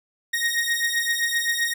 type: beating tone pair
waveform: sawtooth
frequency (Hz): 1864.7 / 1872.4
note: A#6 / A#6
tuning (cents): 0 / +7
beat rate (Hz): 7.7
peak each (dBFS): -21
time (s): 0.33-1.74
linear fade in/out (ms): 10
effects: none